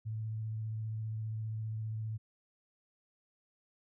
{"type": "tone with vibrato", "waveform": "sine", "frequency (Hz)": 109.8, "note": "A2", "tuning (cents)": -3, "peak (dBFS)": -35, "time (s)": [0.05, 2.18], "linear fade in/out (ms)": 20, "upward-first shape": "triangle", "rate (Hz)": 15, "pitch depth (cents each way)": 20, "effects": []}